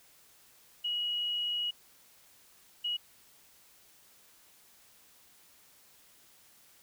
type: tone bursts at uneven times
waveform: sine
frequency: 2906 Hz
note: F#7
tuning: 32 cents flat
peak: -30 dBFS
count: 2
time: 0.84-1.71 / 2.84-2.97 s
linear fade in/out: 10 ms
effects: white hiss -61 dBFS RMS until 6.82 s